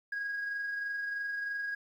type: tone with amplitude modulation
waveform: sine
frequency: 1644 Hz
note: G#6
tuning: 18 cents flat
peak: -30 dBFS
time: 0.12-1.75 s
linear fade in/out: 5 ms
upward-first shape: sine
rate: 23.1 Hz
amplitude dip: 35%
effects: tanh soft clip ceiling -30 dBFS + 11-bit